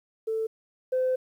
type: tone pair in turn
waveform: sine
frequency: 443.5 / 513.4 Hz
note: A4 / C5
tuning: +14 / -33 cents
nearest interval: minor third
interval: 253 cents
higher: second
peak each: -25 / -21 dBFS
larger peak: second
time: 0.27-0.47 / 0.92-1.16 s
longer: second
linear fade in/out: 10 ms
effects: tanh soft clip ceiling -19 dBFS + 10-bit